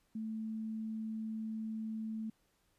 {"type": "tone", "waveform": "sine", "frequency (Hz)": 220, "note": "A3", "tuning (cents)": 0, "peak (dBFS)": -37, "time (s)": [0.15, 2.3], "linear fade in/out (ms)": 5, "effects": ["pink hiss -75 dBFS RMS until 2.78 s", "resampled to 32000 Hz"]}